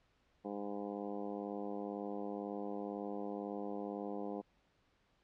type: harmonic tone with a mistuned harmonic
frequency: 102 Hz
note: G#2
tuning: 31 cents flat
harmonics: 2 / 3 / 4 / 5 / 6 / 7 / 8 / 9 / 10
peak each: -45 / -45 / -46 / -46 / -54 / -49 / -52 / -59 / -59 dBFS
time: 0.44-4.42 s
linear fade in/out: 20 ms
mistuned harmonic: 9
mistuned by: +28 cents
effects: pink hiss -74 dBFS RMS until 5.23 s + low-pass 4000 Hz 12 dB/octave